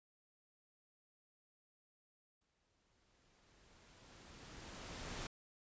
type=noise with exponential growth; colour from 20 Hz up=pink; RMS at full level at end=-44 dBFS; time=2.41-5.27 s; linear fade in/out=5 ms; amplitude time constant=620 ms; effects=resampled to 16000 Hz